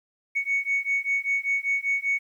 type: beating tone pair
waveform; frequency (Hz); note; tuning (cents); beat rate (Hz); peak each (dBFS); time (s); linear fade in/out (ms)
sine; 2221 / 2226.1; C#7 / C#7; +3 / +7; 5.1; -25; 0.35-2.19; 20
effects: tanh soft clip ceiling -17 dBFS + 10-bit